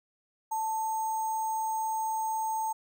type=tone with sample-and-hold; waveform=sine; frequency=882 Hz; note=A5; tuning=4 cents sharp; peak=-28 dBFS; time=0.51-2.73 s; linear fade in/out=10 ms; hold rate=7350 Hz; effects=none